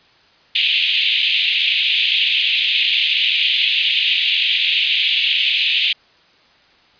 pink band-pass noise, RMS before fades -17 dBFS, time 0.55-5.93 s, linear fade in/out 5 ms, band 2500 to 3700 Hz, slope 48 dB/octave, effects white hiss -52 dBFS RMS until 6.99 s + resampled to 11025 Hz

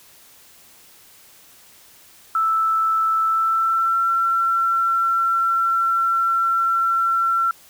sine tone with pitch glide, 1318.5 to 1353.2 Hz, E6 to E6, 0 to +45 cents, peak -16 dBFS, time 2.35-7.51 s, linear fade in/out 2 ms, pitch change +45 cents, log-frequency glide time 3.24-4.06 s, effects white hiss -49 dBFS RMS until 7.69 s

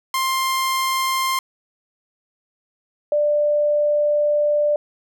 sawtooth / sine tone pair in turn, 1054 / 591.5 Hz, C6 / D5, +12 / +12 cents, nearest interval minor seventh, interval 1000 cents, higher first, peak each -15 dBFS, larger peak neither, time 0.14-1.39 / 3.12-4.76 s, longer second, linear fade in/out 2 ms, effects none

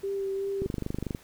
sine tone with vibrato, 392 Hz, G4, in tune, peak -28 dBFS, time 0.03-0.67 s, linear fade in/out 10 ms, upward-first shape sine, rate 2.7 Hz, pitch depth 16 cents each way
click train, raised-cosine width 3 ms, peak -18 dBFS, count 14, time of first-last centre 0.62-1.148 s, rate 24.6 Hz
effects pink hiss -55 dBFS RMS until 1.23 s

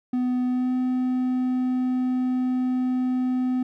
triangle tone with pitch glide, 250 to 253.8 Hz, B3 to B3, +21 to +47 cents, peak -19 dBFS, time 0.13-3.63 s, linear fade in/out 5 ms, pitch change +26 cents, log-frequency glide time 0.46-0.73 s, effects none

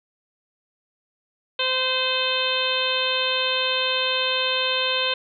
harmonic tone, 516 Hz, C5, 24 cents flat, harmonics 1 / 2 / 3 / 4 / 5 / 6 / 7 / 8, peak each -28 / -30 / -31 / -37 / -27 / -26 / -27 / -32 dBFS, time 1.59-5.14 s, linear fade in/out 5 ms, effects none

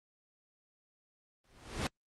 pink noise with exponential growth, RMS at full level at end -30 dBFS, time 1.44-1.87 s, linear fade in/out 2 ms, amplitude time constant 92 ms, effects low-pass 7000 Hz 12 dB/octave + Opus 32 kbps

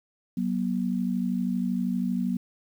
sine tone pair together, 187.33 / 240 Hz, F#3 / B3, +22 / -49 cents, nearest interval major third, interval 429 cents, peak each -27 / -27 dBFS, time 0.37-2.37 s, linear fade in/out 5 ms, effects 9-bit

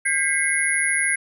sine tone cluster, 1604 / 2003 / 2156 / 10360 Hz, G6 / B6 / C#7 / E9, +39 / +24 / -49 / -31 cents, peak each -24 dBFS, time 0.05-1.16 s, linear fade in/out 10 ms, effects none

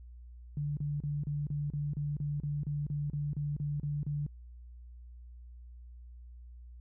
sine tone bursts, 146.2 Hz, D3, 7 cents flat, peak -31 dBFS, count 16, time 0.57-4.265 s, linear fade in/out 2 ms, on 200 ms, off 33 ms, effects added 60 Hz sine -47 dBFS peak until 6.8 s

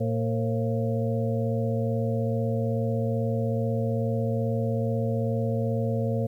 harmonic tone with a mistuned harmonic, 114.5 Hz, A#2, 31 cents flat, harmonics 1 / 2 / 4 / 5 / 6, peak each -26 / -30 / -32 / -31 / -39 dBFS, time 0-6.27 s, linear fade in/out 10 ms, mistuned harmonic 5, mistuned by -100 cents, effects 10-bit

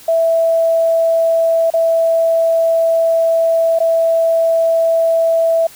sine tone with dropouts, 659 Hz, E5, 1 cent flat, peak -10 dBFS, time 0.08-5.67 s, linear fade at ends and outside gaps 5 ms, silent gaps 1.703-1.737 / 3.789-3.802 s, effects white hiss -40 dBFS RMS until 5.75 s

